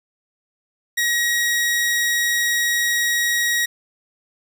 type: tone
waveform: sawtooth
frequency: 1898 Hz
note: A#6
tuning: 31 cents sharp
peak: -14 dBFS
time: 0.97-3.66 s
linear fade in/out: 10 ms
effects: none